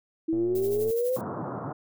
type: exponential sweep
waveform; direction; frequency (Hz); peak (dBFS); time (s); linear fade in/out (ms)
sine; up; 318.7 to 523.3; -23; 0.28-1.17; 10
type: click train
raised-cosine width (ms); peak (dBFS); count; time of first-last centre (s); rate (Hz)
2; -27; 67; 0.33-0.904; 115
type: noise with tremolo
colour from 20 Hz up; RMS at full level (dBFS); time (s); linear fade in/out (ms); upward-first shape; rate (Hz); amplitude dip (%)
violet; -39; 0.55-1.21; 2; sine; 12; 65
type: band-pass noise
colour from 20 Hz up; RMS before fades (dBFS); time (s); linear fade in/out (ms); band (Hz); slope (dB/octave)
pink; -34; 1.16-1.73; 10; 110 to 1300; 48
effects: none